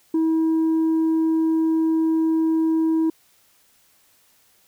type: tone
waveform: sine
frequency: 322 Hz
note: E4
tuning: 41 cents flat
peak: -14 dBFS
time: 0.14-3.1 s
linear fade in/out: 5 ms
effects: tanh soft clip ceiling -16 dBFS + white hiss -59 dBFS RMS until 4.67 s